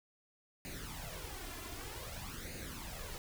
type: noise with flanger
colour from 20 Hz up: pink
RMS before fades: -45 dBFS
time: 0.65-3.18 s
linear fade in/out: 0 ms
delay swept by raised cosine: 0.45 to 2.95 ms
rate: 0.53 Hz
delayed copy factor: +0.7
effects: none